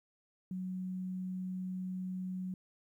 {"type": "tone", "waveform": "sine", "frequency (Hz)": 185, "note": "F#3", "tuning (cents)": 0, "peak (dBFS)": -36, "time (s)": [0.51, 2.54], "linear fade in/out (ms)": 2, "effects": ["12-bit"]}